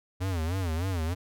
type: tone with vibrato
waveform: square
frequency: 87.31 Hz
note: F2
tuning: in tune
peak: -28 dBFS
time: 0.2-1.15 s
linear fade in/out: 20 ms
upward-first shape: sine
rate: 3.3 Hz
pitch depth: 180 cents each way
effects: none